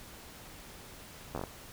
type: slowing click train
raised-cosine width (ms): 1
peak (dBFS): -22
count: 6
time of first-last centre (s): 1.35-1.438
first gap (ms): 12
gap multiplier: 1.19
effects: pink hiss -50 dBFS RMS until 1.72 s